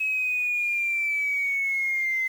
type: linear sweep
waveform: sine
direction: down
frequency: 2566 to 2054 Hz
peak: -22 dBFS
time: 0-2.28 s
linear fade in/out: 10 ms
effects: tanh soft clip ceiling -18 dBFS + 8-bit